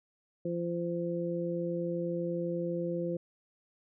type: harmonic tone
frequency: 171.9 Hz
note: F3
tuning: 27 cents flat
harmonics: 1 / 2 / 3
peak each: -35 / -35 / -35 dBFS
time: 0.45-3.17 s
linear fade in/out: 5 ms
effects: none